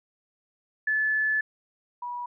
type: tone pair in turn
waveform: sine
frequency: 1732 / 971.5 Hz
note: A6 / B5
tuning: -28 / -29 cents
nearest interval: minor seventh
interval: 1001 cents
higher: first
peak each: -22 / -31 dBFS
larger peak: first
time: 0.87-1.41 / 2.02-2.26 s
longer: first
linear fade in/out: 5 ms
effects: none